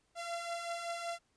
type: beating tone pair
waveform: sawtooth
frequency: 679 / 684.3 Hz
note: F5 / F5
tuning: -49 / -35 cents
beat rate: 5.3 Hz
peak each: -40 / -35 dBFS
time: 0.15-1.19 s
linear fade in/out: 50 ms
effects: pink hiss -75 dBFS RMS until 1.36 s + resampled to 22050 Hz